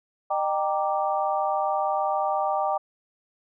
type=chord; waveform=sine; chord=Eb major seventh; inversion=none; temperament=equal with one note detuned; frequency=610.5 / 784 / 932.3 / 1174.7 Hz; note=Eb5 / G5 / Bb5 / D6; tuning=-33 / 0 / 0 / 0 cents; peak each=-28 / -25 / -31 / -30 dBFS; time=0.3-2.78 s; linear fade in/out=10 ms; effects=none